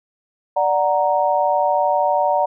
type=chord; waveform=sine; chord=D augmented; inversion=none; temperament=equal; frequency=587.3 / 740 / 932.3 Hz; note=D5 / F#5 / A#5; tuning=0 / 0 / 0 cents; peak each=-19 dBFS; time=0.56-2.46 s; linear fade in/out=10 ms; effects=none